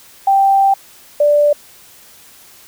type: tone pair in turn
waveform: sine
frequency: 784 / 587.3 Hz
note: G5 / D5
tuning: 0 / 0 cents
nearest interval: perfect fourth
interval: 500 cents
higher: first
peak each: -8 dBFS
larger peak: neither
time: 0.27-0.74 / 1.2-1.53 s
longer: first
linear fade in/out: 5 ms
effects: white hiss -43 dBFS RMS until 2.67 s